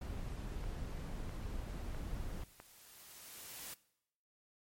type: noise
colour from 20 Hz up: brown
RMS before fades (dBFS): -42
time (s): 0.01-2.44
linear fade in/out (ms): 5
type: click train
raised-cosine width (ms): 0.5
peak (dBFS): -35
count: 4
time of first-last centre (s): 0.64-2.601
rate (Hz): 1.53
type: noise with exponential growth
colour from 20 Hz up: white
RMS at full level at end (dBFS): -46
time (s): 1.02-3.74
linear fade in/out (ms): 5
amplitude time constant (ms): 590
effects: noise-tail reverb RT60 0.8 s tail -20 dB re dry + MP3 64 kbps